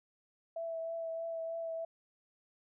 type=tone with vibrato; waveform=sine; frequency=659.3 Hz; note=E5; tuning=in tune; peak=-36 dBFS; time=0.56-1.85 s; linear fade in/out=5 ms; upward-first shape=triangle; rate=3.2 Hz; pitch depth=19 cents each way; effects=none